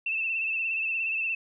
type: tone with vibrato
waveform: sine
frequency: 2652 Hz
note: E7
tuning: 10 cents sharp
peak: -26 dBFS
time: 0.06-1.35 s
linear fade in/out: 5 ms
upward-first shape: sine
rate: 17 Hz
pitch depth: 45 cents each way
effects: none